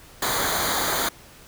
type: noise with comb filter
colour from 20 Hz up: pink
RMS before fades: -24 dBFS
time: 0.22-1.09 s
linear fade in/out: 5 ms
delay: 0.37 ms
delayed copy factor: -0.8
effects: pink hiss -48 dBFS RMS until 1.47 s